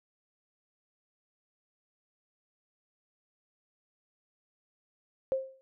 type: tone with exponential decay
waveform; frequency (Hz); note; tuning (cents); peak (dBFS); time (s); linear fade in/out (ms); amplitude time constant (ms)
sine; 530; C5; +22; -23; 5.32-5.61; 0; 62
effects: none